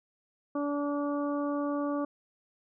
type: harmonic tone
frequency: 288.4 Hz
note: D4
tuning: 31 cents flat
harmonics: 1 / 2 / 3 / 4 / 5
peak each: -30 / -34 / -43 / -38 / -49 dBFS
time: 0.55-2.05 s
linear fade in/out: 5 ms
effects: none